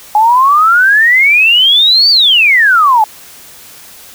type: exponential two-way sweep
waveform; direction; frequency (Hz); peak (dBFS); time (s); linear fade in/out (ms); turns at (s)
sine; up then down; 830.6 to 4679 to 830.6; -4; 0.15-3.04; 2; 2.1
effects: white hiss -35 dBFS RMS until 4.14 s